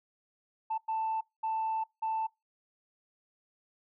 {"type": "tone bursts at uneven times", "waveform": "sine", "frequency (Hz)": 885, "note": "A5", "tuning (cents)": 10, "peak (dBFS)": -28, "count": 4, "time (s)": [[0.7, 0.78], [0.88, 1.21], [1.43, 1.84], [2.02, 2.27]], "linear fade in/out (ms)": 10, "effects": ["noise-tail reverb RT60 0.2 s tail -23 dB re dry", "tanh soft clip ceiling -26 dBFS"]}